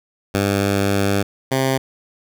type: tone pair in turn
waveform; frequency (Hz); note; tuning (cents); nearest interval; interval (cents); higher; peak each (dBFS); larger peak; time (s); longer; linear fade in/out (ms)
10% pulse; 99.5 / 132.82; G2 / C3; +26 / +26; perfect fourth; 500; second; -8; neither; 0.34-1.23 / 1.51-1.78; first; 10
effects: none